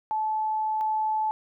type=tone pair in turn; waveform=sine; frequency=867 / 867 Hz; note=A5 / A5; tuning=-26 / -26 cents; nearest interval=unison; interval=0 cents; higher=neither; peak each=-24 / -23 dBFS; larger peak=second; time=0.11-0.81 / 0.81-1.31 s; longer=first; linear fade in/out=0 ms; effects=none